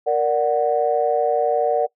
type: chord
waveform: sine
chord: Bb augmented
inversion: none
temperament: equal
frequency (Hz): 466.2 / 587.3 / 740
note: Bb4 / D5 / F#5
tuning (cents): 0 / 0 / 0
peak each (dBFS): -20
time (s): 0.06-1.87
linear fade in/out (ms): 20
effects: noise-tail reverb RT60 0.1 s tail -22 dB re dry + tanh soft clip ceiling -6 dBFS